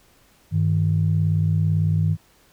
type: tone pair together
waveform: sine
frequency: 99.21 / 157.2 Hz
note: G2 / D#3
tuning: +21 / +18 cents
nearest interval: minor sixth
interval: 797 cents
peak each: -19 dBFS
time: 0.51-2.17 s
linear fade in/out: 50 ms
effects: tanh soft clip ceiling -9 dBFS + pink hiss -57 dBFS RMS until 2.52 s